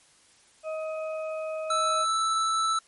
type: harmonic tone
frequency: 630 Hz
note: D#5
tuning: 21 cents sharp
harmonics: 1 / 2 / 4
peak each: -30 / -41 / -44 dBFS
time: 0.63-2.06 s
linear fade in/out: 50 ms
type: tone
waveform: square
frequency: 1318.5 Hz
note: E6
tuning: in tune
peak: -24 dBFS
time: 1.7-2.79 s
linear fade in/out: 5 ms
effects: white hiss -59 dBFS RMS until 2.87 s + MP3 48 kbps